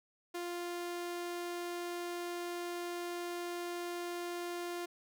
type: tone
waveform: sawtooth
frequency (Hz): 349.2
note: F4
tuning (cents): 0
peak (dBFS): -34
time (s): 0.34-4.86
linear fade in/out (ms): 10
effects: none